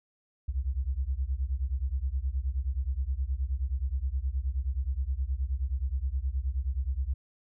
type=beating tone pair; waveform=sine; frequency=61.74 / 71.24 Hz; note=B1 / C#2; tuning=0 / +48 cents; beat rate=9.5 Hz; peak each=-30 / -31 dBFS; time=0.48-7.14 s; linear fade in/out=10 ms; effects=none